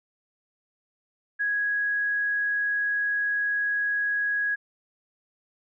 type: tone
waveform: sine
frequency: 1661.2 Hz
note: G#6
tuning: in tune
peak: -23 dBFS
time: 1.39-4.56 s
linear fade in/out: 20 ms
effects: none